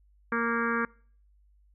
harmonic tone with a mistuned harmonic, 232.7 Hz, A#3, 3 cents flat, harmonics 1 / 2 / 4 / 5 / 6 / 7 / 8 / 9 / 10, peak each -31 / -33 / -39 / -32 / -33 / -32 / -42 / -44 / -44 dBFS, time 0.32-0.85 s, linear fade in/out 2 ms, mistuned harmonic 10, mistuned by -32 cents, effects noise-tail reverb RT60 0.5 s tail -25 dB re dry + added 50 Hz sine -59 dBFS peak until 1.74 s

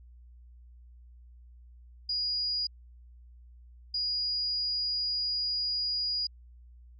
sine tone bursts at uneven times, 4886 Hz, D#8, 32 cents flat, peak -28 dBFS, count 2, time 2.09-2.67 / 3.94-6.27 s, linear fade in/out 5 ms, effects added 60 Hz sine -50 dBFS peak until 6.99 s

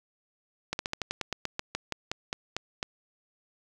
slowing click train, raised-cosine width 0.2 ms, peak -13 dBFS, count 16, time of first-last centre 0.73-2.829 s, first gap 61 ms, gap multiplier 1.11, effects none

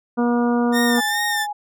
harmonic tone, 239.7 Hz, A#3, 48 cents sharp, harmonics 1 / 2 / 3 / 4 / 5 / 6, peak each -17 / -23 / -27 / -29 / -31 / -33 dBFS, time 0.17-1.01 s, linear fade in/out 20 ms
sawtooth tone with vibrato, 1809 Hz, A6, 48 cents sharp, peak -17 dBFS, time 0.72-1.47 s, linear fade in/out 50 ms, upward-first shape sine, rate 2.4 Hz, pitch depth 48 cents each way
sine tone, 830.6 Hz, G#5, in tune, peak -24 dBFS, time 0.97-1.53 s, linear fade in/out 10 ms
effects none

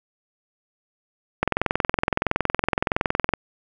click train, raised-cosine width 0.5 ms, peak -4 dBFS, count 42, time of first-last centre 1.43-3.337 s, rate 21.5 Hz, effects none

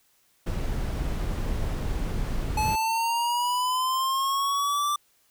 brown noise, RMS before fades -28 dBFS, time 0.46-2.76 s, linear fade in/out 10 ms
square linear sweep, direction up, 855 to 1179 Hz, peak -24 dBFS, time 2.57-4.96 s, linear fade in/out 5 ms
effects white hiss -65 dBFS RMS until 5.3 s

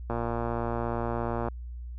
click train, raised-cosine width 1 ms, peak -17 dBFS, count 163, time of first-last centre 0.1-1.485 s, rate 117 Hz, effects added 60 Hz sine -36 dBFS peak until 1.98 s

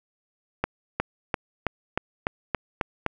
accelerating click train, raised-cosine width 0.5 ms, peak -8 dBFS, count 9, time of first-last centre 0.64-3.063 s, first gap 360 ms, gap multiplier 0.95, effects none

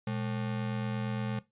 square ring-modulated tone, 164.81 Hz, E3, in tune, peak -29 dBFS, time 0.07-1.39 s, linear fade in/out 0 ms, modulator 44.3 Hz, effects noise-tail reverb RT60 0.2 s tail -18 dB re dry + resampled to 8000 Hz

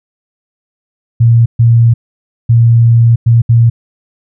sine tone bursts at uneven times, 116.54 Hz, A#2, in tune, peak -3 dBFS, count 5, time 1.2-1.46 / 1.59-1.94 / 2.49-3.16 / 3.26-3.42 / 3.49-3.7 s, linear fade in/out 10 ms, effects none

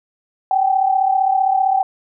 sine tone pair together, 764 / 799.4 Hz, G5 / G5, -45 / +34 cents, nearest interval minor second, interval 79 cents, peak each -14 / -19 dBFS, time 0.51-1.83 s, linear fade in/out 2 ms, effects none

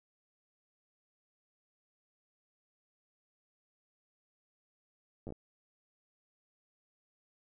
slowing click train, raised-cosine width 2 ms, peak -30 dBFS, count 5, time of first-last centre 5.27-5.323 s, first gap 9 ms, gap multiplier 1.27, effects none

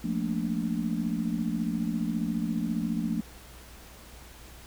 sine chord, Bb major seventh, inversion second, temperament just, 174.81 / 218.5 / 233.1 / 291.4 Hz, F3 / A3 / Bb3 / D4, +2 / -12 / 0 / -13 cents, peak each -32 / -31 / -32 / -35 dBFS, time 0.04-3.21 s, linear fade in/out 5 ms, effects added 60 Hz sine -50 dBFS peak until 4.66 s + pink hiss -50 dBFS RMS until 4.66 s

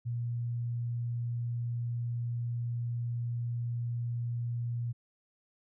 sine tone, 119 Hz, A#2, 36 cents sharp, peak -31 dBFS, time 0.05-4.93 s, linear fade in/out 20 ms, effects none

